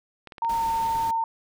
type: clicks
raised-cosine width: 0.3 ms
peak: -25 dBFS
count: 4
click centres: 0.273 / 0.322 / 0.382 / 0.448 s
type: tone with pitch glide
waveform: sine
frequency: 920 to 908.4 Hz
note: A#5 to A#5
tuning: -23 to -45 cents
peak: -22 dBFS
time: 0.42-1.24 s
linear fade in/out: 2 ms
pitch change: -22 cents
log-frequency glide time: 0.53-0.67 s
type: noise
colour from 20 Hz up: pink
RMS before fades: -39 dBFS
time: 0.49-1.11 s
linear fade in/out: 5 ms
effects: none